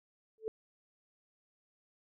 sine tone with exponential growth, 440 Hz, A4, in tune, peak -29 dBFS, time 0.38-0.48 s, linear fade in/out 0 ms, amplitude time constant 20 ms, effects none

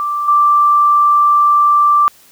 sine tone with level steps, 1174.7 Hz, D6, in tune, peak -15 / -7 dBFS, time 0-2.08 s, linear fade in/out 0 ms, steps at 0.28 s, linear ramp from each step 5 ms, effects white hiss -46 dBFS RMS until 2.31 s

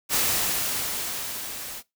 white noise with level ramp, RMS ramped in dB -22 to -37 dBFS, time 0.09-1.83 s, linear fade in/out 50 ms, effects noise-tail reverb RT60 0.2 s tail -21 dB re dry

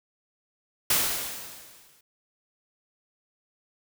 white noise with exponential decay, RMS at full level -21 dBFS, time 0.9-2.01 s, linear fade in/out 5 ms, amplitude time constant 240 ms, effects none

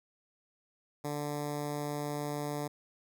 10% pulse tone with notch filter, 146.8 Hz, D3, in tune, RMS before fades -36 dBFS, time 1.04-2.68 s, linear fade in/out 10 ms, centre 2800 Hz, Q 0.9, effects none

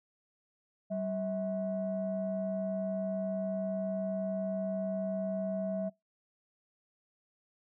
sine tone pair together, 192.35 / 647 Hz, G3 / E5, -33 / -32 cents, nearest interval octave + major sixth, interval 2101 cents, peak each -34 / -33 dBFS, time 0.9-5.9 s, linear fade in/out 20 ms, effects noise-tail reverb RT60 0.2 s tail -25 dB re dry + tanh soft clip ceiling -25 dBFS

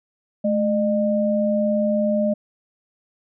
sine tone pair together, 214.6 / 607 Hz, A3 / D#5, -43 / -43 cents, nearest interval octave + tritone, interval 1800 cents, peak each -20 dBFS, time 0.44-2.34 s, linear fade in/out 10 ms, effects none

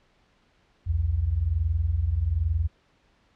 sine tone pair together, 63.2 / 84.36 Hz, B1 / E2, +41 / +41 cents, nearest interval perfect fourth, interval 500 cents, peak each -27 / -23 dBFS, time 0.86-2.68 s, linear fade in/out 20 ms, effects pink hiss -64 dBFS RMS until 3.35 s + low-pass 4000 Hz 12 dB/octave

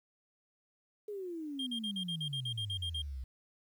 sine exponential sweep, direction down, 427.2 to 61.74 Hz, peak -38 dBFS, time 1.08-3.24 s, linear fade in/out 5 ms
triangle tone bursts, 3208 Hz, G7, 39 cents sharp, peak -34 dBFS, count 12, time 1.59-3.02 s, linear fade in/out 5 ms, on 77 ms, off 46 ms
effects 11-bit

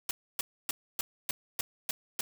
white noise bursts, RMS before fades -32 dBFS, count 8, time 0.09-2.21 s, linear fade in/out 2 ms, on 20 ms, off 280 ms, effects none

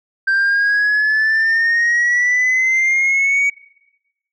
sine exponential sweep, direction up, 1568 to 2262 Hz, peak -10 dBFS, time 0.27-3.5 s, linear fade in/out 10 ms, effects noise-tail reverb RT60 1.0 s tail -25 dB re dry + tanh soft clip ceiling -11 dBFS

